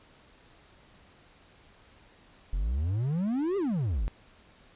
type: exponential two-way sweep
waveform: triangle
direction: up then down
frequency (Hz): 40.83 to 415.3 to 40.83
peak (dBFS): -24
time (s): 2.53-4.08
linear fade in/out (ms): 0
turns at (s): 3.57
effects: pink hiss -58 dBFS RMS until 4.75 s + resampled to 8000 Hz